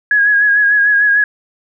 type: tone with vibrato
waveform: sine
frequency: 1661.2 Hz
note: G#6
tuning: in tune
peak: -8 dBFS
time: 0.11-1.24 s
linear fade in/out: 2 ms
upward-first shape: sine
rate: 6.7 Hz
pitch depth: 38 cents each way
effects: none